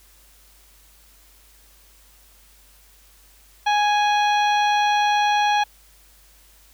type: harmonic tone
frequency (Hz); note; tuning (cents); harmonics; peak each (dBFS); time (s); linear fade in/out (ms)
830.6; G#5; 0; 1 / 2 / 3 / 4 / 5 / 7; -17 / -26 / -28 / -29 / -35 / -39; 3.66-5.64; 10
effects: added 50 Hz sine -54 dBFS peak until 6.73 s + white hiss -54 dBFS RMS until 6.73 s

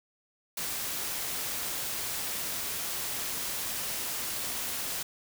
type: noise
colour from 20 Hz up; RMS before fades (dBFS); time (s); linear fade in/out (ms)
white; -34; 0.57-5.03; 5
effects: none

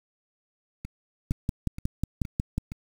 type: two click trains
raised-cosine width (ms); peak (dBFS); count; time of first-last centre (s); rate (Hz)
5; -24 / -13; 5 / 8; 0.85-2.719 / 1.31-2.58; 2.14 / 5.51
effects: 7-bit

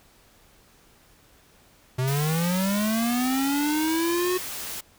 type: linear sweep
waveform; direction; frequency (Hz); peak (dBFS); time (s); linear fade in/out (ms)
square; up; 125.2 to 368.5; -23; 1.98-4.38; 10
type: noise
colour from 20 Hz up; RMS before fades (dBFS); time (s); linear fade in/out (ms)
white; -34; 2.07-4.81; 10
effects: pink hiss -57 dBFS RMS until 4.98 s

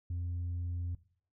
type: tone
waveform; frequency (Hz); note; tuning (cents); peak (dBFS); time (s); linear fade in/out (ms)
sine; 87.31; F2; 0; -31; 0.1-0.95; 5
effects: noise-tail reverb RT60 0.5 s tail -19 dB re dry + tanh soft clip ceiling -32 dBFS

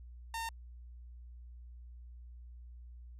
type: tone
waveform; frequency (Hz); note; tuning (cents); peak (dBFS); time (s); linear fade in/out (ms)
sawtooth; 911; A#5; -40; -33; 0.34-0.49; 2
effects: added 60 Hz sine -48 dBFS peak until 3.19 s + resampled to 32000 Hz

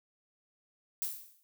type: noise with exponential decay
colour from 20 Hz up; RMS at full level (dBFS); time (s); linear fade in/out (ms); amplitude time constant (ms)
violet; -32; 1.02-1.43; 0; 89
effects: none

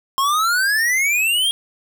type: exponential sweep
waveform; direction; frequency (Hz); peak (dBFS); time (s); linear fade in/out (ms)
square; up; 1060 to 3292; -16; 0.18-1.51; 0
effects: none

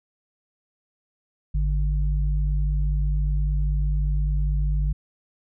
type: tone pair together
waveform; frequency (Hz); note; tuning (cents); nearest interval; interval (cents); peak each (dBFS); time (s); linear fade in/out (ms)
sine; 51.91 / 146.83; G#1 / D3; 0 / 0; octave + tritone; 1800; -20 / -28; 1.54-4.93; 10
effects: none

